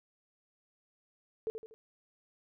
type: tone with echo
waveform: sine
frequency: 443.3 Hz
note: A4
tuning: 13 cents sharp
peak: -31 dBFS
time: 1.47-1.5 s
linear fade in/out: 0 ms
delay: 80 ms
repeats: 3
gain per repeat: -7 dB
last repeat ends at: 1.74 s
effects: none